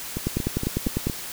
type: two click trains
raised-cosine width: 3 ms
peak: -10 / -14 dBFS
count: 9 / 5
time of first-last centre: 0.27-1.07 / 0.17-1.098 s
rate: 10 / 4.31 Hz
effects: white hiss -35 dBFS RMS until 1.32 s